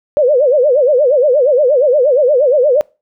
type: tone with vibrato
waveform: sine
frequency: 544 Hz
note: C#5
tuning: 33 cents flat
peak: -7 dBFS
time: 0.17-2.81 s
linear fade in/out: 0 ms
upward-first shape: sine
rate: 8.5 Hz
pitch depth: 210 cents each way
effects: noise-tail reverb RT60 0.3 s tail -25 dB re dry

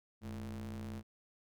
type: ring-modulated tone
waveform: square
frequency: 60.6 Hz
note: B1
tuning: 32 cents flat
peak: -39 dBFS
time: 0.21-1.03 s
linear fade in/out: 50 ms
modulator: 154 Hz
effects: none

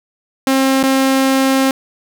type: tone with dropouts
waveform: sawtooth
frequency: 267 Hz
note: C4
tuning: 35 cents sharp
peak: -7 dBFS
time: 0.47-1.71 s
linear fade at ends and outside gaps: 2 ms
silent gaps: 0.829-0.835 s
effects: none

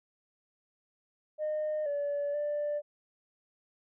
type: tone with pitch steps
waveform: sine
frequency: 612 / 575 / 589 Hz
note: D#5 / D5 / D5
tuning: -29 / -37 / +5 cents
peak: -28 dBFS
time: 1.38-2.82 s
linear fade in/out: 50 ms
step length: 480 ms
effects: tanh soft clip ceiling -27 dBFS

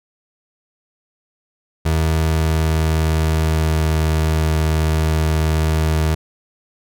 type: tone with pitch glide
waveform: 30% pulse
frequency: 80 to 78.63 Hz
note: D#2 to D#2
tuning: +49 to +19 cents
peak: -12 dBFS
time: 1.85-6.15 s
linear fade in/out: 10 ms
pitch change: -30 cents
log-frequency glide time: 2.06-4.17 s
effects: none

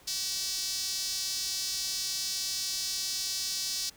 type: tone with high-pass filter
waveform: sawtooth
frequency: 380.9 Hz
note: G4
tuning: 50 cents flat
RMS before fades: -33 dBFS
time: 0.07-3.9 s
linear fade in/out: 10 ms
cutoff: 4900 Hz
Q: 2.9
effects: pink hiss -57 dBFS RMS until 3.96 s

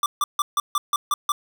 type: tone bursts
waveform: square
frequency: 1174.7 Hz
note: D6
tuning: in tune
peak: -19 dBFS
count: 8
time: 0.03-1.32 s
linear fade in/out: 2 ms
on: 30 ms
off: 150 ms
effects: 9-bit

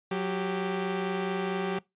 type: tone pair together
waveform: sawtooth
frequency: 183.77 / 392 Hz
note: F#3 / G4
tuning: -12 / 0 cents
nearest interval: octave + minor second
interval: 1312 cents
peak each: -27 dBFS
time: 0.11-1.79 s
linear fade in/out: 5 ms
effects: noise-tail reverb RT60 0.2 s tail -23 dB re dry + resampled to 8000 Hz

